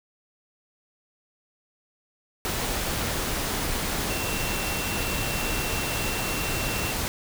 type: tone in noise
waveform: sine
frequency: 2711 Hz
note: E7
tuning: 48 cents sharp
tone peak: -34 dBFS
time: 4.1-6.92 s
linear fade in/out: 0 ms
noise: pink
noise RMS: -28 dBFS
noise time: 2.45-7.08 s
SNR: -9 dB
effects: none